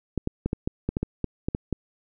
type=clicks; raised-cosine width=3 ms; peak=-12 dBFS; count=12; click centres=0.177 / 0.274 / 0.46 / 0.531 / 0.675 / 0.89 / 0.969 / 1.03 / 1.243 / 1.485 / 1.549 / 1.727 s; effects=none